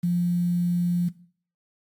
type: tone with quantisation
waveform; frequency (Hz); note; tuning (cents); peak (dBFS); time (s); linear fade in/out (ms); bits
sine; 175; F3; +4; -20; 0.03-1.09; 10; 8
effects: noise-tail reverb RT60 0.5 s tail -18 dB re dry + AAC 64 kbps